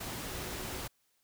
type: tone in noise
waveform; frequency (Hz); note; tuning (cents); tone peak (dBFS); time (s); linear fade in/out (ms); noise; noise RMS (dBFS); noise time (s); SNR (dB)
sine; 370; F#4; 0; -49; 0.3-0.81; 10; pink; -40; 0-0.88; -12
effects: white hiss -74 dBFS RMS until 1.23 s